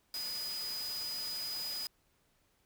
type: tone in noise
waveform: sine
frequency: 4960 Hz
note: D#8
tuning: 6 cents flat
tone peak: -37 dBFS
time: 0.14-1.87 s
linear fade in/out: 2 ms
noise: white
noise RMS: -45 dBFS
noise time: 0.14-1.87 s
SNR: +5 dB
effects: pink hiss -73 dBFS RMS until 2.65 s